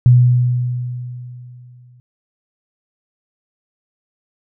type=tone with exponential decay; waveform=sine; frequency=123.47 Hz; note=B2; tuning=in tune; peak=-4 dBFS; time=0.06-2 s; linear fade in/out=0 ms; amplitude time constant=420 ms; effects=none